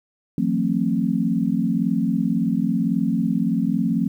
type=tone cluster; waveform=sine; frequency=164.2 / 182.3 / 226 / 267 Hz; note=E3 / F#3 / A3 / C4; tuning=-6 / -25 / +47 / +35 cents; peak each=-27 / -23 / -22 / -24 dBFS; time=0.38-4.08 s; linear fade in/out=2 ms; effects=9-bit